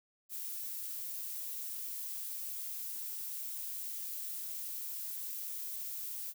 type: noise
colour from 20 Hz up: violet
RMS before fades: -41 dBFS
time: 0.29-6.34 s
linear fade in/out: 50 ms
effects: none